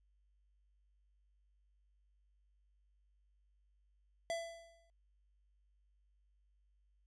square tone with exponential decay, 669 Hz, E5, 25 cents sharp, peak -35 dBFS, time 4.3-4.9 s, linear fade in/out 0 ms, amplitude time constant 130 ms, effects added 50 Hz sine -70 dBFS peak until 7.06 s + resampled to 22050 Hz

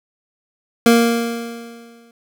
25% pulse tone with exponential decay, 233.1 Hz, A#3, in tune, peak -4 dBFS, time 0.86-2.11 s, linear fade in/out 2 ms, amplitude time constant 270 ms, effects none

